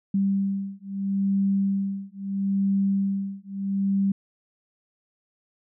sine beating tone pair, 196 / 196.76 Hz, G3 / G3, 0 / +7 cents, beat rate 0.76 Hz, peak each -25 dBFS, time 0.14-4.12 s, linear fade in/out 5 ms, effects none

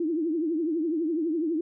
sine tone with vibrato, 323 Hz, E4, 35 cents flat, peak -24 dBFS, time 0-1.61 s, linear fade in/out 5 ms, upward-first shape triangle, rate 12 Hz, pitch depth 160 cents each way, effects none

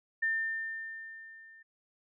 sine tone with level ramp, 1800 Hz, A6, 39 cents sharp, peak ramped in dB -26 to -53 dBFS, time 0.22-1.63 s, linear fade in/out 10 ms, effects none

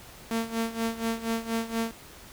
sawtooth tone with tremolo, 227.4 Hz, A#3, 43 cents flat, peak -21 dBFS, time 0.31-1.91 s, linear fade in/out 0 ms, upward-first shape sine, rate 4.2 Hz, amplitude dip 80%, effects pink hiss -48 dBFS RMS until 2.32 s

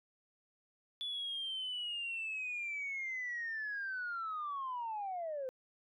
sine linear sweep, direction down, 3456 to 503 Hz, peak -36 dBFS, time 1.01-5.49 s, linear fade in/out 0 ms, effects tanh soft clip ceiling -33 dBFS

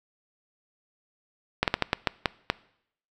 slowing click train, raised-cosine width 0.3 ms, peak -5 dBFS, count 8, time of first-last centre 1.63-2.5 s, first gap 48 ms, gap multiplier 1.31, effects noise-tail reverb RT60 0.7 s tail -22 dB re dry

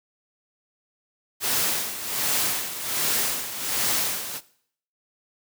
white noise with tremolo, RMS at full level -23 dBFS, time 1.4-4.41 s, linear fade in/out 50 ms, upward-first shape sine, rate 1.3 Hz, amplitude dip 70%, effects noise-tail reverb RT60 0.6 s tail -18 dB re dry + high-pass 100 Hz 12 dB/octave

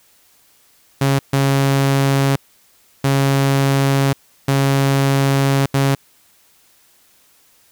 sawtooth tone bursts at uneven times, 137.4 Hz, C#3, 15 cents flat, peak -9 dBFS, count 5, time 1.01-1.19 / 1.33-2.36 / 3.04-4.13 / 4.48-5.66 / 5.74-5.95 s, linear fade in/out 5 ms, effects white hiss -54 dBFS RMS until 7.71 s

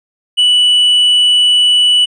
triangle tone, 2960 Hz, F#7, in tune, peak -5 dBFS, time 0.37-2.06 s, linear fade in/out 20 ms, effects resampled to 22050 Hz

